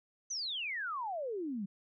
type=exponential sweep; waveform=sine; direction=down; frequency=6272 to 185 Hz; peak=-35 dBFS; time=0.3-1.66 s; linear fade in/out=10 ms; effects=none